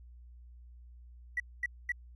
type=tone bursts; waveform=triangle; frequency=1948 Hz; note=B6; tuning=24 cents flat; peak=-25 dBFS; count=3; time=1.37-1.92 s; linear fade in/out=5 ms; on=30 ms; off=230 ms; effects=tanh soft clip ceiling -27 dBFS + added 60 Hz sine -50 dBFS peak until 2.15 s